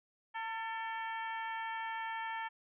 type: harmonic tone with a mistuned harmonic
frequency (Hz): 451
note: A4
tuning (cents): +43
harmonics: 2 / 3 / 4 / 5 / 6 / 7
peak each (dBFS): -39 / -48 / -43 / -48 / -55 / -53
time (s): 0.34-2.49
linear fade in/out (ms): 20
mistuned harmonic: 4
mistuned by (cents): -35
effects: none